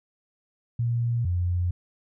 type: tone pair in turn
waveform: sine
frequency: 118.3 / 88.62 Hz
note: A#2 / F2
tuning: +26 / +26 cents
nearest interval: perfect fourth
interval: 500 cents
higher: first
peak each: -22 dBFS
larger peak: neither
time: 0.79-1.25 / 1.25-1.71 s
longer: neither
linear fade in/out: 5 ms
effects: none